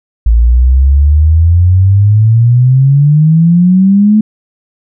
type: exponential sweep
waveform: sine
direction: up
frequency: 55 to 217.5 Hz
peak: -3 dBFS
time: 0.26-4.21 s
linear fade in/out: 5 ms
effects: none